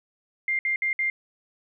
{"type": "tone bursts", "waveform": "sine", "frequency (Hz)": 2100, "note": "C7", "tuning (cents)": 6, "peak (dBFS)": -22, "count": 4, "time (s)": [0.48, 1.1], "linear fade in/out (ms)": 2, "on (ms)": 110, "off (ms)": 60, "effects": []}